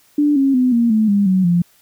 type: tone with pitch steps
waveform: sine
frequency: 293.7 / 272.5 / 252.7 / 234.5 / 217.5 / 201.8 / 187.17 / 173.63 Hz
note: D4 / C#4 / B3 / A#3 / A3 / G#3 / F#3 / F3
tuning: 0 / -29 / +40 / +11 / -20 / -49 / +20 / -10 cents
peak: -11 dBFS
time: 0.18-1.62 s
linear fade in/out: 5 ms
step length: 180 ms
effects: white hiss -54 dBFS RMS until 1.81 s